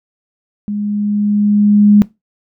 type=tone with level ramp; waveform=sine; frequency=206.8 Hz; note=G#3; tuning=7 cents flat; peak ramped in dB=-17 to -3 dBFS; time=0.68-2.02 s; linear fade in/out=0 ms; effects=noise-tail reverb RT60 0.2 s tail -20 dB re dry